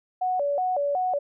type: tone with vibrato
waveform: sine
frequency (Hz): 649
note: E5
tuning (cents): -27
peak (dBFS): -22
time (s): 0.21-1.19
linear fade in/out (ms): 10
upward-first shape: square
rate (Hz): 2.7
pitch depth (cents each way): 220
effects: none